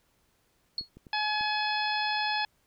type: tone with exponential decay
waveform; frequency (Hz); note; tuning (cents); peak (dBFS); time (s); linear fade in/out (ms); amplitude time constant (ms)
sine; 4337; C#8; -39; -25; 0.78-0.89; 2; 22
type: clicks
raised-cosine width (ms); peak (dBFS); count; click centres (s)
3; -35; 4; 0.811 / 0.97 / 1.068 / 1.41
type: harmonic tone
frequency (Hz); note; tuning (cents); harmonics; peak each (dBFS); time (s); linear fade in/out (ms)
848; G#5; +36; 1 / 2 / 3 / 4 / 5 / 6; -30 / -33 / -35 / -36 / -37 / -38; 1.13-2.45; 2
effects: pink hiss -70 dBFS RMS until 2.66 s